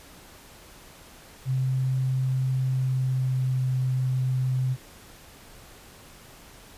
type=tone with pitch glide; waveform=sine; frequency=130.6 to 129.03 Hz; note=C3 to C3; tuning=-3 to -24 cents; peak=-22 dBFS; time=1.45-4.77 s; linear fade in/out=50 ms; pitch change=-21 cents; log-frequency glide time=2.52-3.74 s; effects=pink hiss -49 dBFS RMS until 6.77 s + resampled to 32000 Hz